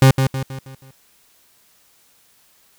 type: tone with echo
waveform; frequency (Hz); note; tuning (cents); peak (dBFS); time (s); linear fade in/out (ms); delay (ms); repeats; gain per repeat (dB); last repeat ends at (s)
40% pulse; 133.1; C3; +30; -6; 0.02-0.11; 2; 160; 5; -7; 0.91
effects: white hiss -56 dBFS RMS until 2.78 s